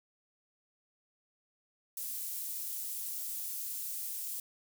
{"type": "high-pass noise", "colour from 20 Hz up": "pink", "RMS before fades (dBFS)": -39, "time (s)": [1.97, 4.4], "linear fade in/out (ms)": 2, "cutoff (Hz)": 12000, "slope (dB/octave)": 12, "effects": []}